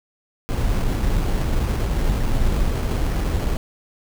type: noise with sample-and-hold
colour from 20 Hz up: brown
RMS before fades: -20 dBFS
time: 0.49-3.57 s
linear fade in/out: 0 ms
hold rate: 3675 Hz
effects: none